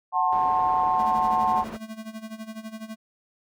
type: chord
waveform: sine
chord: F# diminished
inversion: none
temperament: just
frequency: 740 / 888 / 1065.6 Hz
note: F#5 / A5 / C6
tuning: 0 / +16 / +31 cents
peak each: -24 dBFS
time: 0.12-1.65 s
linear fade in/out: 50 ms
type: low-pass noise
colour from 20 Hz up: white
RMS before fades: -39 dBFS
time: 0.32-1.77 s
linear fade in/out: 5 ms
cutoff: 880 Hz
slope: 12 dB/octave
type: tone with tremolo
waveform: square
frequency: 220 Hz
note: A3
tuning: in tune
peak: -33 dBFS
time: 0.98-2.96 s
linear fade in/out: 20 ms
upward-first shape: sine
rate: 12 Hz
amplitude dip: 80%
effects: none